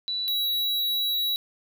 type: tone pair in turn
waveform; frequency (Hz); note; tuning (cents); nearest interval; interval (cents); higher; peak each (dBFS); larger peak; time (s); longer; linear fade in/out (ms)
sine / square; 3951 / 3899; B7 / B7; 0 / -23; unison; 23; first; -26 / -24; second; 0.08-0.28 / 0.28-1.36; second; 0
effects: none